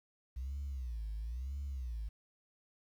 sine tone with vibrato, 61 Hz, B1, 21 cents flat, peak -36 dBFS, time 0.36-2.09 s, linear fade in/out 10 ms, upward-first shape sine, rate 1 Hz, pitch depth 250 cents each way, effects tanh soft clip ceiling -34 dBFS + 11-bit

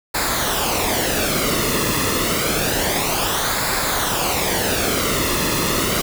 pink noise with flanger, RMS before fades -20 dBFS, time 0.14-6.02 s, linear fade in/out 10 ms, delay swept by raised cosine 0.33 to 1.32 ms, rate 0.28 Hz, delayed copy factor -0.6, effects none

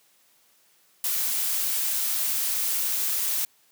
blue noise, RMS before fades -26 dBFS, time 1.04-3.45 s, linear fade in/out 2 ms, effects white hiss -62 dBFS RMS until 3.71 s + high-pass 150 Hz 12 dB/octave

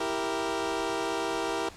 20% pulse chord, E diminished, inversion none, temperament equal, 329.6 / 392 / 466.2 Hz, E4 / G4 / Bb4, 0 / 0 / 0 cents, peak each -28 dBFS, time 0-1.69 s, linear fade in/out 5 ms, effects pink hiss -48 dBFS RMS until 1.76 s + low-pass 8000 Hz 12 dB/octave

